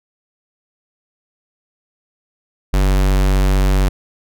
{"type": "tone", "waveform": "square", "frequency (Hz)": 47.79, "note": "G1", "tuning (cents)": -43, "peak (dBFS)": -12, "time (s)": [2.73, 3.89], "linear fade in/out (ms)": 10, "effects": []}